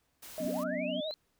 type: noise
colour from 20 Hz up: white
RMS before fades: -48 dBFS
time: 0.22-0.64 s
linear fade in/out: 10 ms
type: tone with vibrato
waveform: sine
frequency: 617 Hz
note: D#5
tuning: 15 cents flat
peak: -34 dBFS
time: 0.38-1.11 s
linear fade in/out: 0 ms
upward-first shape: sine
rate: 12 Hz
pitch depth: 59 cents each way
type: chord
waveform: sine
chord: F# suspended fourth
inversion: none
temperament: equal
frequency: 185 / 246.9 / 277.2 Hz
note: F#3 / B3 / C#4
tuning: 0 / 0 / 0 cents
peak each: -40 / -37 / -40 dBFS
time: 0.4-1.01 s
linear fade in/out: 5 ms
type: linear sweep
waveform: sine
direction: up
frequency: 153.1 to 4200 Hz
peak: -39 dBFS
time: 0.45-1.14 s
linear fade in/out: 0 ms
effects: pink hiss -75 dBFS RMS until 1.39 s